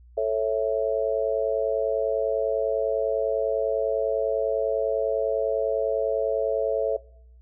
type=chord; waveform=sine; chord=A major; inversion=none; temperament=just; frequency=440 / 550 / 660 Hz; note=A4 / C#5 / E5; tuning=0 / -14 / +2 cents; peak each=-26 dBFS; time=0.17-6.97 s; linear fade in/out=10 ms; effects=noise-tail reverb RT60 0.7 s tail -22 dB re dry + added 60 Hz sine -48 dBFS peak until 7.41 s